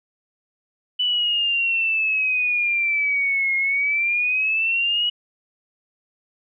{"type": "exponential two-way sweep", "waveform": "sine", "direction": "down then up", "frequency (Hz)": [2985, 2146, 2927], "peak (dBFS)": -18, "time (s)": [0.99, 5.1], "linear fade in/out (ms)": 10, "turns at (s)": 3.56, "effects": []}